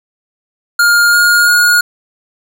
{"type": "tone with pitch steps", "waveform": "square", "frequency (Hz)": [1413, 1425.3, 1437.7], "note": ["F6", "F6", "F6"], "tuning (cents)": [20, 35, 50], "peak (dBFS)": -7, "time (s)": [0.79, 1.81], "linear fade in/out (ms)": 5, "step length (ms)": 340, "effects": []}